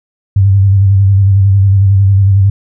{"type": "tone with vibrato", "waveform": "sine", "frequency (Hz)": 98, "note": "G2", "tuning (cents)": 0, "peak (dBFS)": -4, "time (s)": [0.36, 2.5], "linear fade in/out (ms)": 5, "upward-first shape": "square", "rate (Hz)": 11, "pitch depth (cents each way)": 37, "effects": []}